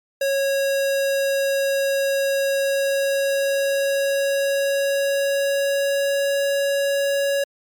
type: tone with pitch glide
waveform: square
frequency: 550 to 558.6 Hz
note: C#5 to C#5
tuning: -14 to +13 cents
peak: -19 dBFS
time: 0.21-7.44 s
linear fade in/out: 5 ms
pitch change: +27 cents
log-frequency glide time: 2.48-6.44 s
effects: MP3 96 kbps